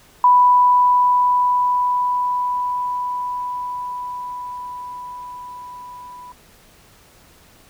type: tone with level ramp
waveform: sine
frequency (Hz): 989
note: B5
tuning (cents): +2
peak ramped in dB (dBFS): -8 to -35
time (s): 0.24-6.32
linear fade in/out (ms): 2
effects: pink hiss -50 dBFS RMS until 7.69 s